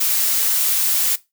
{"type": "noise", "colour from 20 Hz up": "blue", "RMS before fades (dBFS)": -18, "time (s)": [0, 1.16], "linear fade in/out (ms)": 10, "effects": ["noise-tail reverb RT60 0.2 s tail -18 dB re dry"]}